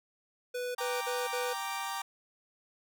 square tone bursts, 493.9 Hz, B4, in tune, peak -34 dBFS, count 4, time 0.54-1.536 s, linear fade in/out 10 ms, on 210 ms, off 52 ms
sawtooth chord, G minor, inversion none, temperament equal, 784 / 932.3 / 1174.7 Hz, G5 / Bb5 / D6, 0 / 0 / 0 cents, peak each -35 dBFS, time 0.78-2.02 s, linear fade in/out 5 ms
effects none

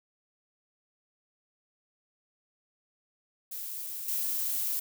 violet noise with level steps, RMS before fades -38 / -31 dBFS, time 3.51-4.8 s, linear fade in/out 10 ms, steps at 4.08 s, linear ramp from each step 2 ms, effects none

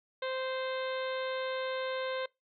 harmonic tone, 521 Hz, C5, 7 cents flat, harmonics 1 / 2 / 3 / 4 / 5 / 6 / 7 / 8, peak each -34 / -41 / -42 / -45 / -50 / -49 / -46 / -52 dBFS, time 0.22-2.26 s, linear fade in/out 5 ms, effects noise-tail reverb RT60 0.2 s tail -23 dB re dry

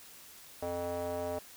square tone with band-pass filter, 87.3 Hz, F2, in tune, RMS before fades -36 dBFS, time 0.62-1.39 s, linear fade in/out 5 ms, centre 610 Hz, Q 3, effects white hiss -53 dBFS RMS until 1.56 s

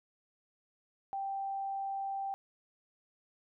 sine tone, 784 Hz, G5, in tune, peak -34 dBFS, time 1.13-2.34 s, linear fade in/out 0 ms, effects none

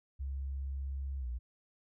sine tone with pitch glide, 68 to 60.23 Hz, C#2 to B1, -33 to -43 cents, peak -35 dBFS, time 0.19-1.39 s, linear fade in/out 20 ms, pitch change -210 cents, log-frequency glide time 1.19-1.27 s, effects none

